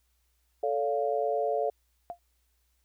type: chord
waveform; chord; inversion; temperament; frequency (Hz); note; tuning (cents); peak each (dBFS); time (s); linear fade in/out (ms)
sine; A augmented; none; equal with one note detuned; 440 / 568.3 / 698.5; A4 / C#5 / E#5; 0 / +43 / 0; -30; 0.63-1.7; 5
type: tone with exponential decay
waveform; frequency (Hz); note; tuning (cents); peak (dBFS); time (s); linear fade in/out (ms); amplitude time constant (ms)
sine; 698.5; F5; 0; -30; 2.1-2.19; 0; 18
effects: added 60 Hz sine -70 dBFS peak until 2.84 s + white hiss -75 dBFS RMS until 2.84 s